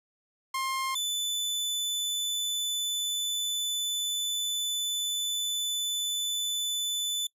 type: tone pair in turn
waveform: sawtooth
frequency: 1061 / 3501 Hz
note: C6 / A7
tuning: +24 / -9 cents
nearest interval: octave + major sixth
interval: 2067 cents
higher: second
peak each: -25 dBFS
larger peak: neither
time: 0.54-0.95 / 0.95-7.27 s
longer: second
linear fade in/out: 5 ms
effects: noise-tail reverb RT60 0.1 s tail -23 dB re dry + resampled to 32000 Hz